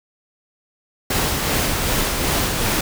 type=noise with tremolo; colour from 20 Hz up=pink; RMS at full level=-19 dBFS; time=1.1-2.81 s; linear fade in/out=5 ms; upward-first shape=sine; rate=2.6 Hz; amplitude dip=30%; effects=none